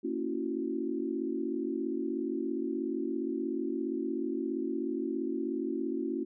sine chord, F# dominant seventh, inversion first, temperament just, 231.2 / 277.5 / 333 / 370 Hz, A#3 / C#4 / E4 / F#4, -14 / +2 / +18 / 0 cents, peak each -38 / -35 / -35 / -37 dBFS, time 0.03-6.25 s, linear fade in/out 20 ms, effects none

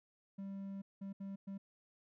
triangle tone bursts at uneven times, 196 Hz, G3, in tune, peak -40 dBFS, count 4, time 0.38-0.82 / 1.01-1.13 / 1.2-1.36 / 1.47-1.58 s, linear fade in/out 10 ms, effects none

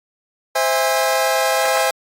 sawtooth chord, C augmented, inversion none, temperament just, 523.3 / 654.1 / 817.6 Hz, C5 / E5 / G#5, 0 / -14 / -27 cents, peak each -16 dBFS, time 0.55-1.91 s, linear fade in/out 10 ms, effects AAC 48 kbps

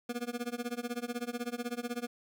25% pulse tone with tremolo, 240.6 Hz, B3, 45 cents flat, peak -28 dBFS, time 0.09-2.07 s, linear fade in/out 5 ms, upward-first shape sine, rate 16 Hz, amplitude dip 95%, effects none

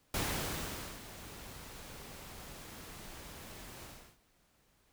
pink noise with ADSR envelope, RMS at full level -34 dBFS, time 0.14-4.18 s, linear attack 4 ms, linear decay 840 ms, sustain -15 dB, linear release 340 ms, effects pink hiss -71 dBFS RMS until 4.92 s

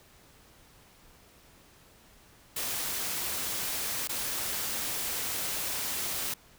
white noise with dropouts, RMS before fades -33 dBFS, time 2.56-6.34 s, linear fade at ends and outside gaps 5 ms, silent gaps 4.075-4.092 s, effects pink hiss -58 dBFS RMS until 6.58 s

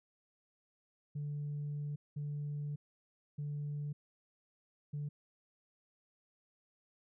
sine tone bursts at uneven times, 146.3 Hz, D3, 6 cents flat, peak -35 dBFS, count 4, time 1.15-1.96 / 2.16-2.76 / 3.38-3.93 / 4.93-5.09 s, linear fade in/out 10 ms, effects tanh soft clip ceiling -34 dBFS

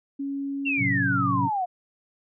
sine tone, 277.8 Hz, C#4, 4 cents sharp, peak -27 dBFS, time 0.19-1.48 s, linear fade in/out 10 ms
sine exponential sweep, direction down, 2794 to 701 Hz, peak -23 dBFS, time 0.65-1.66 s, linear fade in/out 20 ms
sine chord, F# diminished, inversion first, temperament equal with one note detuned, 110 / 130.81 / 182.03 Hz, A2 / C3 / F#3, 0 / 0 / -28 cents, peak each -29 dBFS, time 0.77-1.5 s, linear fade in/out 50 ms
effects none

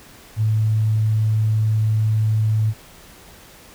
sine tone, 108.9 Hz, A2, 17 cents flat, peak -15 dBFS, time 0.36-2.74 s, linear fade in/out 50 ms, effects pink hiss -45 dBFS RMS until 3.74 s

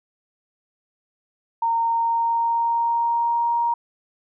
sine tone with pitch glide, 921 to 939.8 Hz, A#5 to A#5, -21 to +14 cents, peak -18 dBFS, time 1.62-3.74 s, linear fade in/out 5 ms, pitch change +35 cents, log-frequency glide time 1.82-3.55 s, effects none

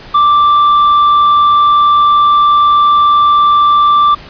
sine tone with tanh clipping, 1174.7 Hz, D6, in tune, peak -6 dBFS, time 0.14-4.15 s, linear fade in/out 10 ms, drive 5 dB, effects pink hiss -33 dBFS RMS until 4.29 s + resampled to 11025 Hz

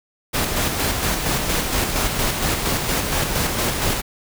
pink noise with tremolo, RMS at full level -20 dBFS, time 0.33-4.02 s, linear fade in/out 20 ms, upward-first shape square, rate 4.3 Hz, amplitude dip 35%, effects none

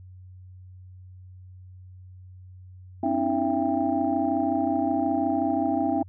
sine tone cluster, 261.2 / 286.7 / 320.2 / 672 / 793 Hz, C4 / D4 / D#4 / E5 / G5, -3 / -42 / +50 / +33 / +20 cents, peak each -28 dBFS, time 3.03-6.03 s, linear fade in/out 5 ms, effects tanh soft clip ceiling -10 dBFS + added 92 Hz sine -43 dBFS peak until 6.08 s

